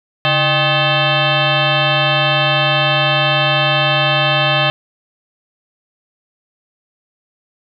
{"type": "tone with frequency modulation", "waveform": "sine", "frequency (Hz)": 1257, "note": "D#6", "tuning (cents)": 17, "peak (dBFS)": -11, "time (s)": [0.25, 4.7], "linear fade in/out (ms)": 0, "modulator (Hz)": 466, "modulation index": 4.8, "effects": []}